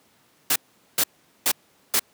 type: noise bursts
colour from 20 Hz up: white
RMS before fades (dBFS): -20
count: 4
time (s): 0.5-1.996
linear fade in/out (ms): 5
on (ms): 59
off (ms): 420
effects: pink hiss -60 dBFS RMS until 2.13 s + high-pass 150 Hz 12 dB/octave